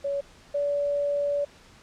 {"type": "tone pair in turn", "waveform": "sine", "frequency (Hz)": [562, 574.5], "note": ["C#5", "D5"], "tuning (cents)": [24, -38], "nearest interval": "unison", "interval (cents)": 38, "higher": "second", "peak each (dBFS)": [-25, -23], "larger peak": "second", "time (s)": [[0.04, 0.21], [0.54, 1.45]], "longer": "second", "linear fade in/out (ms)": 10, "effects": ["pink hiss -53 dBFS RMS until 1.82 s", "low-pass 7000 Hz 12 dB/octave"]}